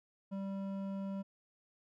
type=tone with hard clipping; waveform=triangle; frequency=195.3 Hz; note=G3; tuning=6 cents flat; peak=-39 dBFS; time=0.31-1.23 s; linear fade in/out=20 ms; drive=14 dB; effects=none